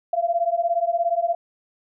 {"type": "beating tone pair", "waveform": "sine", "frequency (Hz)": [675, 692], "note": ["E5", "F5"], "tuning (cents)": [41, -16], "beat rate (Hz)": 17, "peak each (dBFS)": -22, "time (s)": [0.13, 1.35], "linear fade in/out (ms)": 5, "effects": []}